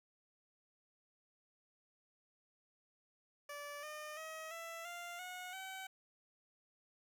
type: tone with pitch steps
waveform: 15% pulse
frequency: 580 / 607.1 / 635.4 / 665.1 / 696.1 / 728.6 / 762.7 Hz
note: D5 / D#5 / D#5 / E5 / F5 / F#5 / G5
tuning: -22 / -43 / +36 / +15 / -6 / -27 / -48 cents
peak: -39 dBFS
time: 3.49-5.87 s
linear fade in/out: 5 ms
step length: 340 ms
effects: none